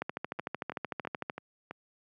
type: two click trains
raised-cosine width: 0.5 ms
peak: -24 / -18 dBFS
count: 5 / 18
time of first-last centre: 0.39-1.71 / 0.02-1.298 s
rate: 3.03 / 13.3 Hz
effects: high-pass 150 Hz 12 dB/octave